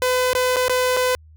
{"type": "tone with dropouts", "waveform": "sawtooth", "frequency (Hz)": 505, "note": "B4", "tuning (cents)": 39, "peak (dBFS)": -13, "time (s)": [0.02, 1.15], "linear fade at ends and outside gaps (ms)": 0, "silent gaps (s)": [[0.332, 0.351], [0.56, 0.567], [0.682, 0.696], [0.966, 0.971]], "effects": ["added 78 Hz sine -44 dBFS peak until 1.36 s"]}